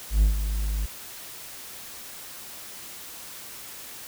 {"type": "tone with ADSR envelope", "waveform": "triangle", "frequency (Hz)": 51.91, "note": "G#1", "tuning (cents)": 0, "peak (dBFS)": -12, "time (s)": [0.1, 0.86], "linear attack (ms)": 120, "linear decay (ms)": 120, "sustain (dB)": -10, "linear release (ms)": 7, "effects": ["white hiss -41 dBFS RMS until 4.07 s"]}